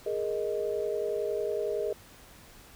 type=chord; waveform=sine; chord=Ab suspended second; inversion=none; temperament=equal; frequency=415.3 / 466.2 / 622.3 Hz; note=Ab4 / Bb4 / Eb5; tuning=0 / 0 / 0 cents; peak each=-31 / -33 / -34 dBFS; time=0.06-1.93 s; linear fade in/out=5 ms; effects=pink hiss -53 dBFS RMS until 2.75 s